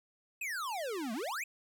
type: exponential two-way sweep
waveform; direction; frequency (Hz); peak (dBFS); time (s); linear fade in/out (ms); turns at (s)
square; down then up; 2637 to 209.2 to 2637; -36; 0.41-1.44; 5; 1.13
effects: none